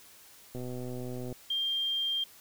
click train, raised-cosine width 2 ms, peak -27 dBFS, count 98, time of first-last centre 0.55-1.326 s, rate 125 Hz
sine tone, 3190 Hz, G7, 30 cents sharp, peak -28 dBFS, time 1.5-2.24 s, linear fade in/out 5 ms
effects white hiss -55 dBFS RMS until 2.4 s

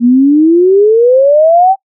sine exponential sweep, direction up, 233.1 to 789 Hz, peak -3 dBFS, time 0-1.76 s, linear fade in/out 50 ms, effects noise-tail reverb RT60 0.1 s tail -24 dB re dry

